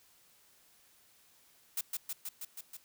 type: noise with echo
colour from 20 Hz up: blue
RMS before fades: -34 dBFS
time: 1.77-1.81 s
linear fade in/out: 5 ms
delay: 160 ms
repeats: 6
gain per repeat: -2 dB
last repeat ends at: 2.77 s
effects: white hiss -65 dBFS RMS until 2.84 s